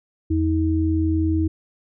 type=tone pair together; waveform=sine; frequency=84.3 / 318.3 Hz; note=E2 / D#4; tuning=+39 / +39 cents; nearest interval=octave + major seventh; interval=2300 cents; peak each=-20 dBFS; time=0.3-1.48 s; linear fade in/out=10 ms; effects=none